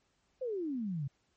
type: exponential sweep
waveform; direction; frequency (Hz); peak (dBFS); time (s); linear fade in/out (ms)
sine; down; 536 to 130; -33; 0.41-1.08; 10
effects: pink hiss -75 dBFS RMS until 1.36 s + MP3 32 kbps